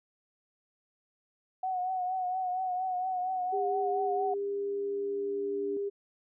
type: tone with vibrato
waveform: sine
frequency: 739 Hz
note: F#5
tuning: 2 cents flat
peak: -29 dBFS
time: 1.63-4.34 s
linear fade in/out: 5 ms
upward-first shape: triangle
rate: 4.3 Hz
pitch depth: 49 cents each way
type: tone with exponential growth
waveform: sine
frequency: 290 Hz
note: D4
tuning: 22 cents flat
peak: -37 dBFS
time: 2.41-5.77 s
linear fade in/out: 1 ms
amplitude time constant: 730 ms
type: tone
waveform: sine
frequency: 401.8 Hz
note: G4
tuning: 43 cents sharp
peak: -30 dBFS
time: 3.52-5.9 s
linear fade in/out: 20 ms
effects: none